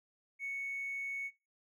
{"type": "tone with hard clipping", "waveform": "sine", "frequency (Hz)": 2217, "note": "C#7", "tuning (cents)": 0, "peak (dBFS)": -37, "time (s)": [0.39, 1.31], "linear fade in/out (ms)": 50, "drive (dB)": 1, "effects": ["noise-tail reverb RT60 0.3 s tail -23 dB re dry"]}